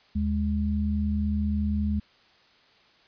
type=tone pair together; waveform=sine; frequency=77.13 / 207.7 Hz; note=D#2 / G#3; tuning=-15 / 0 cents; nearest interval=octave + perfect fourth; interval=1715 cents; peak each=-26 dBFS; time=0.15-2 s; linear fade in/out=10 ms; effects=white hiss -59 dBFS RMS until 3.07 s + resampled to 11025 Hz